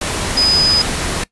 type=tone in noise; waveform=sine; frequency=5000 Hz; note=D#8; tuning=8 cents sharp; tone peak=-10 dBFS; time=0.37-0.82 s; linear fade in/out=5 ms; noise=pink; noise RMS=-20 dBFS; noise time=0.01-1.24 s; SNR=+7 dB; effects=noise-tail reverb RT60 0.1 s tail -20 dB re dry + resampled to 24000 Hz